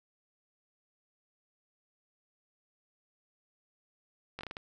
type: slowing click train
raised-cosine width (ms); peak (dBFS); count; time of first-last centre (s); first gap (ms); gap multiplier
0.3; -24; 6; 4.39-4.569; 19; 1.32
effects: none